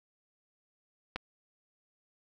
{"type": "clicks", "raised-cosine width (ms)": 0.3, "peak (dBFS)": [-18, -29], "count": 2, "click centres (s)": [1.16, 1.164], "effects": []}